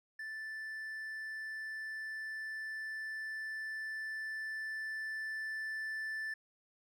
triangle tone with level ramp, 1760 Hz, A6, in tune, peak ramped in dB -39 to -35 dBFS, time 0.19-6.34 s, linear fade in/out 5 ms, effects none

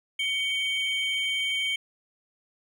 triangle tone pair together, 2246 / 3127 Hz, C#7 / G7, +22 / -5 cents, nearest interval tritone, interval 573 cents, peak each -27 / -26 dBFS, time 0.19-1.76 s, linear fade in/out 5 ms, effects none

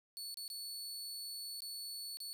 sawtooth tone with dropouts, 4435 Hz, C#8, in tune, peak -40 dBFS, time 0.17-2.33 s, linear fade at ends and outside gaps 0 ms, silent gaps 0.343-0.372 / 0.479-0.501 / 1.605-1.62 / 2.171-2.203 s, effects none

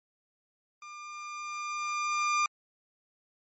30% pulse tone with level ramp, 1199 Hz, D6, 36 cents sharp, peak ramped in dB -41 to -21 dBFS, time 0.82-2.46 s, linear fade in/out 2 ms, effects MP3 32 kbps

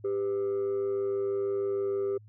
sine tone pair together, 396.5 / 502.8 Hz, G4 / B4, +20 / +31 cents, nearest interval major third, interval 411 cents, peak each -25 / -35 dBFS, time 0.04-2.18 s, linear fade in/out 10 ms, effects tanh soft clip ceiling -25 dBFS + added 106 Hz sine -50 dBFS peak until 2.28 s

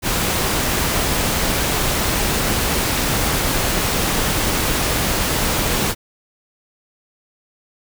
pink noise, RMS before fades -19 dBFS, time 0.02-5.95 s, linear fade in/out 50 ms, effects none

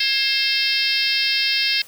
harmonic tone with a mistuned harmonic, 530 Hz, C5, 22 cents sharp, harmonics 3 / 4 / 5 / 6 / 7 / 8 / 9 / 10, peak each -30 / -26 / -24 / -26 / -26 / -26 / -24 / -26 dBFS, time 0-1.82 s, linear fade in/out 5 ms, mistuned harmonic 3, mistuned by +68 cents, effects white hiss -45 dBFS RMS until 1.87 s

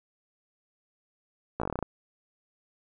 slowing click train, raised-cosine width 1 ms, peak -16 dBFS, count 10, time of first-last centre 1.6-1.827 s, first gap 16 ms, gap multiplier 1.11, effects none

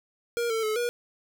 square tone with pitch steps, 472 / 447.7 / 431.3 / 480.3 Hz, A#4 / A4 / A4 / B4, +22 / +30 / -35 / -48 cents, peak -26 dBFS, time 0.37-0.89 s, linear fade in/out 0 ms, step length 130 ms, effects none

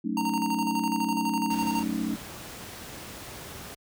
sine chord, D# half-diminished seventh, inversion first, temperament equal, 185 / 220 / 277.2 / 311.1 Hz, F#3 / A3 / C#4 / D#4, 0 / 0 / 0 / 0 cents, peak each -35 / -30 / -32 / -33 dBFS, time 0.04-2.16 s, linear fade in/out 10 ms
square tone with tremolo, 923 Hz, A#5, 17 cents flat, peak -27 dBFS, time 0.17-1.83 s, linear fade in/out 2 ms, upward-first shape square, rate 12 Hz, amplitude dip 55%
pink noise, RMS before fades -41 dBFS, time 1.5-3.75 s, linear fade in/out 10 ms
effects high-pass 60 Hz 12 dB/octave

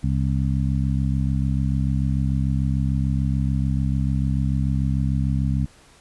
harmonic tone, 66.8 Hz, C2, 36 cents sharp, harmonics 1 / 2 / 3 / 4, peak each -23 / -22 / -26 / -31 dBFS, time 0.03-5.66 s, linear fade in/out 10 ms, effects pink hiss -52 dBFS RMS until 6 s + resampled to 24000 Hz

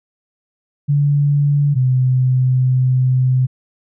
sine tone pair in turn, 144 / 128.55 Hz, D3 / C3, -34 / -30 cents, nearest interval major second, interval 196 cents, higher first, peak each -11 dBFS, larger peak neither, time 0.88-1.75 / 1.75-3.47 s, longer second, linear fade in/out 20 ms, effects none

